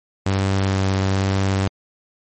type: tone with vibrato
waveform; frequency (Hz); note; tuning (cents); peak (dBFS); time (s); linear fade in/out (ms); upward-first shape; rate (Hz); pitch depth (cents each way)
sawtooth; 96.5; G2; -27; -13; 0.26-1.68; 5; sine; 1.1; 9
effects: MP3 32 kbps